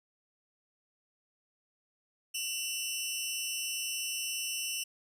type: tone pair together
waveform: 15% pulse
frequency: 2717 / 2960 Hz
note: F7 / F#7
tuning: -48 / 0 cents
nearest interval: minor second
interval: 148 cents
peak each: -29 / -29 dBFS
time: 2.34-4.84 s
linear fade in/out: 10 ms
effects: none